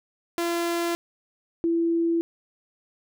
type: tone pair in turn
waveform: sawtooth / sine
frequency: 341.3 / 334.7 Hz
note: F4 / E4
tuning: -40 / +26 cents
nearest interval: unison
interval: 34 cents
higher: first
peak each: -20 / -20 dBFS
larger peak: neither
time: 0.38-0.95 / 1.64-2.21 s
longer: neither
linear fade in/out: 0 ms
effects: none